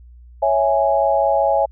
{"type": "chord", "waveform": "sine", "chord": "C# minor", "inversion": "none", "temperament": "equal", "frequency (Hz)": [554.4, 659.3, 830.6], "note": ["C#5", "E5", "G#5"], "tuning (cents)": [0, 0, 0], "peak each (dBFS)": -18, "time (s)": [0.42, 1.66], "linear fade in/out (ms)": 10, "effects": ["added 60 Hz sine -40 dBFS peak until 1.71 s"]}